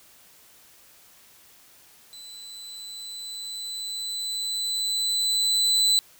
35% pulse tone with level ramp, 3999 Hz, B7, 21 cents sharp, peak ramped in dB -39 to -15 dBFS, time 2.13-5.99 s, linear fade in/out 0 ms, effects white hiss -54 dBFS RMS until 6.19 s

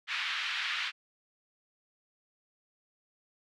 white band-pass noise, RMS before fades -34 dBFS, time 0.07-0.92 s, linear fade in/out 50 ms, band 1300 to 3400 Hz, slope 24 dB/octave, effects none

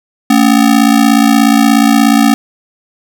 square ring-modulated tone, 251.6 Hz, B3, 32 cents sharp, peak -3 dBFS, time 0.3-2.34 s, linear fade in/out 0 ms, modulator 28.4 Hz, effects none

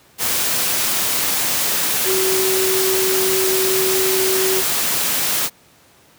sine tone in noise, 378.6 Hz, F#4, 40 cents sharp, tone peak -18 dBFS, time 2.04-4.63 s, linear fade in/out 50 ms, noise white, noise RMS -19 dBFS, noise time 0.18-5.5 s, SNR -2 dB, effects pink hiss -51 dBFS RMS until 6.18 s + high-pass 100 Hz 12 dB/octave

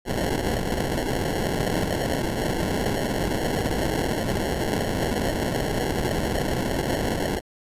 white noise with sample-and-hold, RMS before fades -25 dBFS, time 0.05-7.41 s, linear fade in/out 50 ms, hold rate 1225 Hz, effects resampled to 32000 Hz

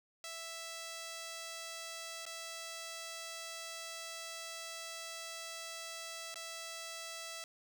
5% pulse tone with dropouts, 660 Hz, E5, 2 cents sharp, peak -32 dBFS, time 0.24-7.44 s, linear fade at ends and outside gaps 1 ms, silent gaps 2.254-2.264 / 6.343-6.357 s, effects none

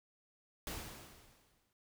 pink noise with exponential decay, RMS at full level -41 dBFS, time 0.67-1.73 s, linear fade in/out 1 ms, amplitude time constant 230 ms, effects none

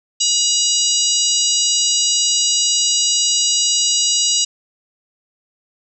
harmonic tone, 962 Hz, B5, 46 cents flat, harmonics 3 / 4 / 5 / 6 / 7 / 8, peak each -21 / -21 / -21 / -21 / -21 / -21 dBFS, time 0.2-4.45 s, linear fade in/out 10 ms, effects none

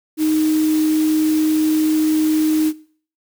sine tone in noise, 311.1 Hz, D#4, in tune, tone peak -14 dBFS, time 0.17-2.73 s, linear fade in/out 50 ms, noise white, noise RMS -31 dBFS, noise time 0.17-2.73 s, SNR +14 dB, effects noise-tail reverb RT60 0.5 s tail -19 dB re dry

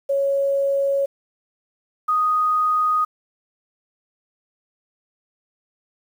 sine tone pair in turn, 554 / 1243.7 Hz, C#5 / D#6, -1 / -1 cents, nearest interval octave + major second, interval 1400 cents, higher second, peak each -17 / -16 dBFS, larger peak second, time 0.09-1.06 / 2.08-3.05 s, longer neither, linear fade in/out 10 ms, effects 8-bit

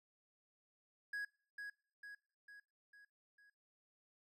triangle tone with echo, 1661.2 Hz, G#6, in tune, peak -38 dBFS, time 1.13-1.25 s, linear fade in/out 5 ms, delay 450 ms, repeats 5, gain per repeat -5 dB, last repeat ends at 3.5 s, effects noise-tail reverb RT60 0.5 s tail -24 dB re dry

